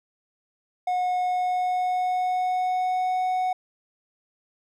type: tone with pitch glide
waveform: triangle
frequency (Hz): 727 to 739.3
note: F#5 to F#5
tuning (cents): -31 to -2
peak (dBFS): -20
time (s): 0.87-3.53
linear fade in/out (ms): 5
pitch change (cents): +29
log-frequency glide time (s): 1.2-3.22
effects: none